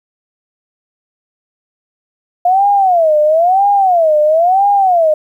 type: tone with vibrato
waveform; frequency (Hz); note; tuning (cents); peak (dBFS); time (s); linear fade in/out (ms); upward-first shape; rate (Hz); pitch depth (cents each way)
sine; 698.5; F5; 0; -7; 2.45-5.14; 5; sine; 1; 260
effects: 8-bit